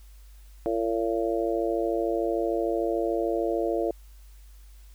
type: harmonic tone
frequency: 113.4 Hz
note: A#2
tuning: 47 cents flat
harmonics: 3 / 4 / 5 / 6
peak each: -28 / -29 / -30 / -31 dBFS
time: 0.66-3.91 s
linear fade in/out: 0 ms
effects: added 50 Hz sine -46 dBFS peak until 4.94 s + white hiss -61 dBFS RMS until 4.94 s